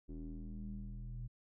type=tone with low-pass filter sweep; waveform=square; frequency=40.28 Hz; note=E1; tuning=39 cents flat; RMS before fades=-45 dBFS; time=0.08-1.28 s; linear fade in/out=20 ms; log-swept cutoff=320 to 130 Hz; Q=5.5; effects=none